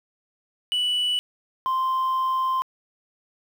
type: tone pair in turn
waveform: sine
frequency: 2960 / 1044.1 Hz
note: F#7 / C6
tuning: 0 / -4 cents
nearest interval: octave + tritone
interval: 1804 cents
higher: first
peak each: -18 dBFS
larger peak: neither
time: 0.72-1.19 / 1.66-2.62 s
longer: second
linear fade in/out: 0 ms
effects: tanh soft clip ceiling -20 dBFS + 8-bit